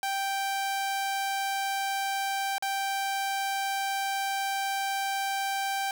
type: tone with dropouts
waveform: sawtooth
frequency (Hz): 784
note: G5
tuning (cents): 0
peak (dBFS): -24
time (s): 0.03-5.91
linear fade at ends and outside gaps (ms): 1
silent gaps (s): 2.582-2.624
effects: none